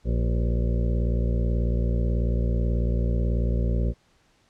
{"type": "harmonic tone with a mistuned harmonic", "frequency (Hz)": 58.27, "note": "A#1", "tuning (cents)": 0, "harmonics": [1, 2, 3, 4, 6, 7, 8, 9, 10], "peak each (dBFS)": [-22, -28, -32, -34, -38, -39, -40, -41, -42], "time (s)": [0.04, 3.94], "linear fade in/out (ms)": 50, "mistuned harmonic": 8, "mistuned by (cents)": 57, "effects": ["pink hiss -63 dBFS RMS until 4.49 s", "low-pass 7000 Hz 12 dB/octave"]}